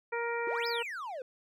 harmonic tone, 469.1 Hz, A#4, 11 cents sharp, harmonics 1 / 2 / 3 / 4 / 5, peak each -34 / -37 / -39 / -40 / -41 dBFS, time 0.12-0.83 s, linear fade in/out 10 ms
triangle exponential two-way sweep, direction up then down, 329.6 to 5320 to 483.1 Hz, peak -35 dBFS, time 0.47-1.22 s, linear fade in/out 2 ms, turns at 0.67 s
effects none

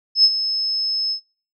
sine tone with ADSR envelope, 5200 Hz, E8, 24 cents flat, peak -8 dBFS, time 0.15-1.2 s, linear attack 90 ms, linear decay 48 ms, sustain -12 dB, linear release 88 ms, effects noise-tail reverb RT60 0.4 s tail -20 dB re dry

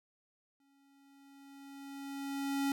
square tone with exponential growth, 277.2 Hz, C#4, in tune, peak -30 dBFS, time 0.6-2.72 s, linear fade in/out 2 ms, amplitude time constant 460 ms, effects none

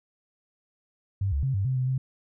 sine tone with pitch steps, 97.8 / 70.3 / 133.9 / 97.8 / 130.5 / 128 / 131 Hz, G2 / C#2 / C3 / G2 / C3 / C3 / C3, -4 / +25 / +40 / -4 / -4 / -38 / +2 cents, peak -23 dBFS, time 1.21-1.98 s, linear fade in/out 5 ms, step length 110 ms, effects none

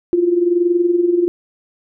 sine tone with amplitude modulation, 349.1 Hz, F4, 1 cent flat, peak -9 dBFS, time 0.13-1.28 s, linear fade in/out 0 ms, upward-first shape sine, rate 21 Hz, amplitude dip 65%, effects none

